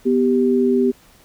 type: tone pair together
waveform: sine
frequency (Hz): 247.4 / 392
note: B3 / G4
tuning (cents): +3 / 0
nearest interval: minor sixth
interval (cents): 797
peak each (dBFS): -16 / -16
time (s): 0.05-0.92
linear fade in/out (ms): 20
effects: pink hiss -51 dBFS RMS until 1.24 s